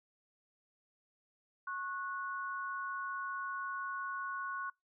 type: tone pair together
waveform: sine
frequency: 1095 / 1469.7 Hz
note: C#6 / F#6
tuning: -22 / -12 cents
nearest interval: perfect fourth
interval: 510 cents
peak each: -40 / -40 dBFS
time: 1.67-4.7 s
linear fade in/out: 5 ms
effects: noise-tail reverb RT60 0.2 s tail -25 dB re dry